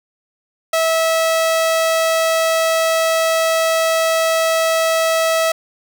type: tone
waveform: sawtooth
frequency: 650 Hz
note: E5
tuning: 24 cents flat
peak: -10 dBFS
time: 0.73-5.52 s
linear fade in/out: 5 ms
effects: none